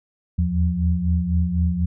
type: tone cluster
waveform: sine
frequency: 79 / 83 / 176.6 Hz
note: D#2 / E2 / F3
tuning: +27 / +12 / +20 cents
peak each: -22 dBFS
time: 0.38-1.86 s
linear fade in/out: 10 ms
effects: none